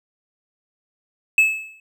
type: tone with exponential decay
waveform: triangle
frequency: 2600 Hz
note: E7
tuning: 24 cents flat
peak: -7 dBFS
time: 1.38-1.8 s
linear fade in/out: 2 ms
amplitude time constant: 90 ms
effects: none